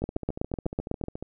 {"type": "two click trains", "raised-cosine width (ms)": 2, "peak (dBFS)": [-21, -13], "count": [18, 9], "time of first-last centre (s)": [[0.02, 1.226], [0.04, 1.039]], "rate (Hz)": [14.1, 8.01], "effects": []}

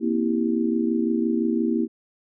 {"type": "chord", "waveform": "sine", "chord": "C dominant seventh", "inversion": "third", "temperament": "just", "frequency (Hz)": [235.5, 261.6, 327, 392.4], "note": ["Bb3", "C4", "E4", "G4"], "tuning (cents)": [18, 0, -14, 2], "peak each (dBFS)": [-23, -29, -24, -29], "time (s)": [0, 1.88], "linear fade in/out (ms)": 50, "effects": []}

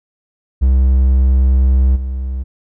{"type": "tone with level steps", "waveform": "triangle", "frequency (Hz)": 65.1, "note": "C2", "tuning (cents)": -8, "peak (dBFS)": [-6, -16], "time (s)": [0.61, 2.44], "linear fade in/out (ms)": 20, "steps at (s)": 1.95, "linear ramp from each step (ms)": 20, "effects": []}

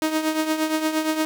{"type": "tone with tremolo", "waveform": "sawtooth", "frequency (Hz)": 313.3, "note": "D#4", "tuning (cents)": 12, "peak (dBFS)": -14, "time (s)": [0.02, 1.25], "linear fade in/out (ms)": 0, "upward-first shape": "triangle", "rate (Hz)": 8.6, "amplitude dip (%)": 70, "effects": ["7-bit"]}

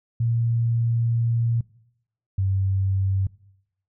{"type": "tone pair in turn", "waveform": "sine", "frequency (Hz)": [116.54, 96.31], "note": ["A#2", "G2"], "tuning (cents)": [0, -30], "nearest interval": "minor third", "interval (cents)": 330, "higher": "first", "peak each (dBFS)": -19, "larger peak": "neither", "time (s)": [[0.2, 1.61], [2.38, 3.27]], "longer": "first", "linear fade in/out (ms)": 5, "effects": ["noise-tail reverb RT60 0.8 s tail -22 dB re dry"]}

